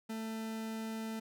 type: tone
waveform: 40% pulse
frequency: 221.9 Hz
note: A3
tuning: 15 cents sharp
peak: -37 dBFS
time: 0.09-1.2 s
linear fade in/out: 10 ms
effects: none